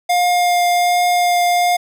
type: tone with vibrato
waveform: square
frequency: 708 Hz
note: F5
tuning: 23 cents sharp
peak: -13 dBFS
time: 0.09-1.77 s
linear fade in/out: 10 ms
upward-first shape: triangle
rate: 1.3 Hz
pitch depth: 9 cents each way
effects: none